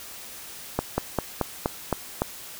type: slowing click train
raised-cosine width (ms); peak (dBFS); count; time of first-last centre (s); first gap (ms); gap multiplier
1; -8; 7; 0.79-2.219; 190; 1.09
effects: white hiss -41 dBFS RMS until 2.59 s